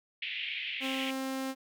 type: band-pass noise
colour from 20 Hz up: white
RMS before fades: -37 dBFS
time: 0.22-1.11 s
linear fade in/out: 5 ms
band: 2100 to 3200 Hz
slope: 48 dB/octave
type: tone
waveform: sawtooth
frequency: 265.3 Hz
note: C4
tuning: 24 cents sharp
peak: -29 dBFS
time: 0.8-1.55 s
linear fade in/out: 50 ms
effects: none